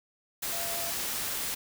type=tone in noise; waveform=sine; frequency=681 Hz; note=F5; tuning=44 cents flat; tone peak=-39 dBFS; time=0.52-0.91 s; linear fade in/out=10 ms; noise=white; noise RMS=-33 dBFS; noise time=0.42-1.55 s; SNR=-9 dB; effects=none